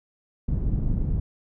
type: low-pass noise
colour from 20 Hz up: pink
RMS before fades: -24 dBFS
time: 0.48-1.2 s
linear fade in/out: 5 ms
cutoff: 160 Hz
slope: 12 dB/octave
effects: none